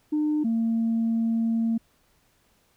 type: tone pair in turn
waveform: sine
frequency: 302.3 / 227.6 Hz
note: D#4 / A#3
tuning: -50 / -41 cents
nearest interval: perfect fourth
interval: 491 cents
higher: first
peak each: -20 dBFS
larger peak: neither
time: 0.12-0.44 / 0.44-1.78 s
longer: second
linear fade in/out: 10 ms
effects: tanh soft clip ceiling -18 dBFS + pink hiss -65 dBFS RMS until 2.76 s